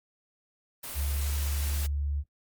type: noise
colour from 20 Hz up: white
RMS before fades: -38 dBFS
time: 0.83-1.87 s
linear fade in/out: 10 ms
type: tone with pitch glide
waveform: sine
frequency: 71 to 71.78 Hz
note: C#2 to D2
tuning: +42 to -39 cents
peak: -27 dBFS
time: 0.94-2.24 s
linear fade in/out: 50 ms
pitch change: +19 cents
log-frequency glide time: 1.08-1.47 s
effects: noise-tail reverb RT60 0.1 s tail -26 dB re dry + Opus 32 kbps